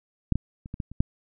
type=clicks; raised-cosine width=5 ms; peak=-8 / -12 / -27 / -21 / -17 / -28 / -8 dBFS; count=7; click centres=0.323 / 0.356 / 0.659 / 0.741 / 0.802 / 0.916 / 1.005 s; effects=none